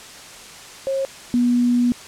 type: tone pair in turn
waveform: sine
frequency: 540 / 243.1 Hz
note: C#5 / B3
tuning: -45 / -27 cents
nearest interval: octave + major second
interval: 1382 cents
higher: first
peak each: -19 / -14 dBFS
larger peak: second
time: 0.87-1.05 / 1.34-1.92 s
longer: second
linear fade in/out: 0 ms
effects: white hiss -39 dBFS RMS until 2.07 s + low-pass 8000 Hz 12 dB/octave